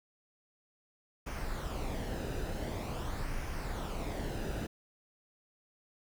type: noise with flanger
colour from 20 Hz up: brown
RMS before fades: -37 dBFS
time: 1.26-4.67 s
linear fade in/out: 10 ms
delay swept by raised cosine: 0.25 to 0.92 ms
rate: 0.46 Hz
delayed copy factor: -0.5
effects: none